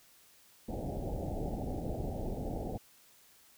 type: low-pass noise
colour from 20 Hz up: pink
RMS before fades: -37 dBFS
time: 0.68-2.78 s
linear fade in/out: 10 ms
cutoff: 810 Hz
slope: 96 dB/octave
effects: white hiss -62 dBFS RMS until 3.57 s